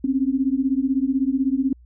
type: beating tone pair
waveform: sine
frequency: 259.3 / 275.3 Hz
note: C4 / C#4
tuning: -15 / -12 cents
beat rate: 16 Hz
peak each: -21 dBFS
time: 0.04-1.73 s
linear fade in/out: 5 ms
effects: added 60 Hz sine -46 dBFS peak until 1.85 s